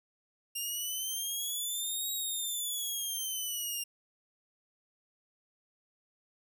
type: exponential two-way sweep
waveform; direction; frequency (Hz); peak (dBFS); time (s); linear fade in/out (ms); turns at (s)
10% pulse; up then down; 2794 to 3822 to 2794; -26; 0.55-3.84; 10; 2.12
effects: none